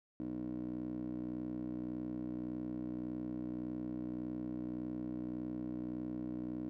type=tone with band-pass filter; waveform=15% pulse; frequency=61.74 Hz; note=B1; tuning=in tune; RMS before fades=-41 dBFS; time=0.2-6.69 s; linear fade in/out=0 ms; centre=310 Hz; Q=5.1; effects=none